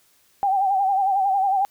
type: tone with vibrato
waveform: sine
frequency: 780 Hz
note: G5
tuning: 9 cents flat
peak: -17 dBFS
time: 0.43-1.65 s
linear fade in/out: 0 ms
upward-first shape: sine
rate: 11 Hz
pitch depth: 68 cents each way
effects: white hiss -60 dBFS RMS until 1.7 s